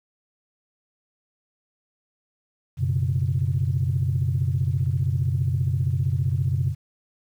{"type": "chord", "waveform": "sine", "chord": "F# suspended fourth", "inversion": "none", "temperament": "equal", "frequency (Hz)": [92.5, 123.47, 138.59], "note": ["F#2", "B2", "C#3"], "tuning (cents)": [0, 0, 0], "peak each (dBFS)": -24, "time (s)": [2.77, 6.75], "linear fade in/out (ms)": 50, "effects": ["tanh soft clip ceiling -12 dBFS", "9-bit"]}